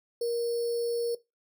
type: tone with sample-and-hold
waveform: sine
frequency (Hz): 471.5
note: A#4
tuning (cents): +20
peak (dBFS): -26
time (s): 0.21-1.15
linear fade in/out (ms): 5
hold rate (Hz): 4900
effects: noise-tail reverb RT60 0.2 s tail -18 dB re dry